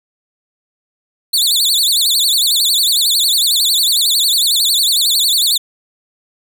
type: tone with vibrato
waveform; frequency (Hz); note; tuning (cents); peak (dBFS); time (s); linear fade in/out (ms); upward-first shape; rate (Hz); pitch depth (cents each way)
sawtooth; 3951; B7; 0; -8; 1.33-5.58; 10; sine; 11; 250
effects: none